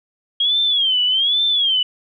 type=tone with vibrato; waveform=sine; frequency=3246 Hz; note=G#7; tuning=40 cents flat; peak=-14 dBFS; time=0.4-1.83 s; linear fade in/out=5 ms; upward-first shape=sine; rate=1.2 Hz; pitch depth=160 cents each way; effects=none